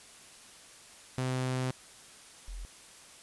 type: tone pair in turn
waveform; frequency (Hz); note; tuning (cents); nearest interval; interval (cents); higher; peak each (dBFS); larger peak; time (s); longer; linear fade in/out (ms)
sawtooth / sine; 128.7 / 42.95; C3 / F1; -28 / -28; octave + perfect fifth; 1900; first; -26 / -38; first; 1.18-1.71 / 2.48-2.65; first; 0
effects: white hiss -53 dBFS RMS until 3.22 s + resampled to 24000 Hz